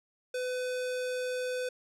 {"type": "tone", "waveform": "square", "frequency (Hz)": 503, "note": "B4", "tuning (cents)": 32, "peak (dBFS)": -32, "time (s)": [0.34, 1.69], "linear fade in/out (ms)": 5, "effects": ["low-pass 10000 Hz 12 dB/octave"]}